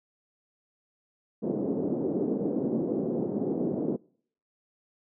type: band-pass noise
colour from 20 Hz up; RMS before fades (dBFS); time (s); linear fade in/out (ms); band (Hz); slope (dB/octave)
pink; -29; 1.42-3.97; 20; 200 to 460; 24
effects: noise-tail reverb RT60 0.6 s tail -26 dB re dry